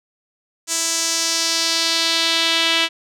sawtooth tone with band-pass filter sweep, 329.8 Hz, E4, 1 cent sharp, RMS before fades -19 dBFS, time 0.67-2.89 s, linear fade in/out 50 ms, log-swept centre 7100 to 3100 Hz, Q 2.3, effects none

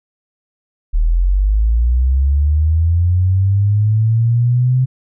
sine linear sweep, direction up, 37.56 to 130 Hz, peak -10 dBFS, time 0.93-4.86 s, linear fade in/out 20 ms, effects none

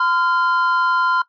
triangle tone pair together, 1022 / 1390.8 Hz, C6 / F6, -41 / -8 cents, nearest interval perfect fourth, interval 533 cents, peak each -16 dBFS, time 0-1.22 s, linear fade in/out 5 ms, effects noise-tail reverb RT60 0.1 s tail -18 dB re dry + resampled to 11025 Hz

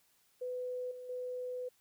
sine tone with level steps, 500 Hz, B4, 21 cents sharp, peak -36 / -44 / -37 dBFS, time 0.41-1.69 s, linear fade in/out 10 ms, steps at 0.91 / 1.09 s, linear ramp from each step 5 ms, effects white hiss -71 dBFS RMS until 1.8 s

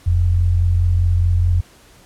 sine tone pair together, 43.05 / 87.8 Hz, F1 / F2, -24 / +10 cents, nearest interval octave, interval 1234 cents, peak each -19 / -13 dBFS, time 0.06-1.61 s, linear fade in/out 10 ms, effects pink hiss -48 dBFS RMS until 2.05 s + low-pass 12000 Hz 12 dB/octave

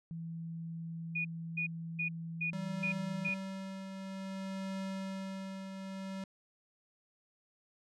sine tone, 165.2 Hz, E3, 4 cents sharp, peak -39 dBFS, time 0.11-3.29 s, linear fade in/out 0 ms
sine tone bursts, 2458 Hz, D#7, 22 cents flat, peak -32 dBFS, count 6, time 1.15-3.344 s, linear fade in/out 10 ms, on 99 ms, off 320 ms
square tone with tremolo, 192.2 Hz, G3, 34 cents flat, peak -37 dBFS, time 2.53-6.24 s, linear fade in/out 2 ms, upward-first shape triangle, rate 0.55 Hz, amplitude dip 50%
effects low-pass 7000 Hz 12 dB/octave

